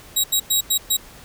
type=tone bursts at uneven times; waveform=15% pulse; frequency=3826 Hz; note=A#7; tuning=44 cents sharp; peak=-9 dBFS; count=5; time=0.16-0.24 / 0.32-0.4 / 0.5-0.61 / 0.7-0.78 / 0.9-0.97 s; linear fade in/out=10 ms; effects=pink hiss -44 dBFS RMS until 1.24 s